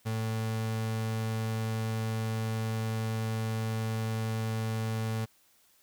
35% pulse tone, 111.2 Hz, A2, 19 cents sharp, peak -28 dBFS, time 0.05-5.26 s, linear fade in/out 20 ms, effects white hiss -65 dBFS RMS until 5.82 s

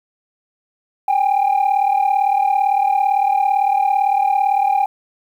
sine tone pair together, 780 / 817.8 Hz, G5 / G#5, -9 / -27 cents, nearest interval minor second, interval 82 cents, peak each -14 dBFS, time 1.08-4.86 s, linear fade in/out 5 ms, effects tanh soft clip ceiling -10 dBFS + 8-bit

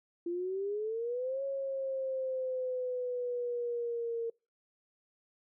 sine exponential two-way sweep, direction up then down, 340 to 550 to 459.5 Hz, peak -32 dBFS, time 0.26-4.3 s, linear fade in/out 5 ms, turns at 1.43 s, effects noise-tail reverb RT60 0.3 s tail -26 dB re dry

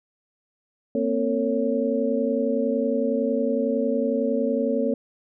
sine tone cluster, 231.9 / 262.8 / 453.8 / 556 Hz, A#3 / C4 / A#4 / C#5, -9 / +8 / -47 / +5 cents, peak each -26 dBFS, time 0.95-4.94 s, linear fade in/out 2 ms, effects none

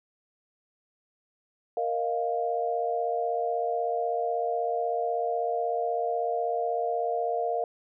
sine chord, Bb suspended fourth, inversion none, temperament equal, 466.2 / 622.3 / 698.5 Hz, Bb4 / Eb5 / F5, 0 / 0 / 0 cents, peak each -30 / -33 / -28 dBFS, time 1.77-7.64 s, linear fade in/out 2 ms, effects none

